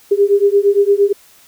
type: beating tone pair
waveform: sine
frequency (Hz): 398.4 / 407.1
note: G4 / G#4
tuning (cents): +28 / -35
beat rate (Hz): 8.7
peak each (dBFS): -12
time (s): 0.11-1.13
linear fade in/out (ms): 10
effects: white hiss -47 dBFS RMS until 1.47 s